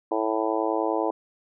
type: harmonic tone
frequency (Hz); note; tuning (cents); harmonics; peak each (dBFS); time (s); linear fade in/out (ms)
110; A2; 0; 3 / 4 / 5 / 6 / 7 / 8 / 9; -28 / -29 / -30 / -31 / -31 / -32 / -33; 0.11-1.11; 5
effects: none